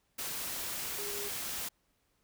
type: tone in noise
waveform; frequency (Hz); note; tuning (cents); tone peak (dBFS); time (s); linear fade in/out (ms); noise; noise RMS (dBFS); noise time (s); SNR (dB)
sine; 409; G#4; -26; -42; 0.98-1.29; 10; white; -38; 0.18-1.69; -7
effects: pink hiss -75 dBFS RMS until 2.23 s